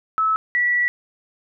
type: tone pair in turn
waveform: sine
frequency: 1300 / 1947.8 Hz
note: E6 / B6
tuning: -24 / -24 cents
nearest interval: perfect fifth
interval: 700 cents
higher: second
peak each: -16 dBFS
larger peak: neither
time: 0.18-0.36 / 0.55-0.88 s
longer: second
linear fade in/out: 0 ms
effects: none